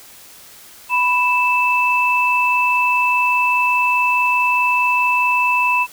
sine tone pair together, 987.8 / 2637 Hz, B5 / E7, 0 / 0 cents, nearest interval octave + perfect fourth, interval 1700 cents, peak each -16 dBFS, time 0.89-5.87 s, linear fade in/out 50 ms, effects white hiss -42 dBFS RMS until 5.92 s

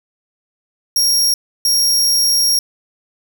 sawtooth tone bursts at uneven times, 5588 Hz, F8, in tune, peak -9 dBFS, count 2, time 0.96-1.34 / 1.65-2.59 s, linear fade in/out 2 ms, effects none

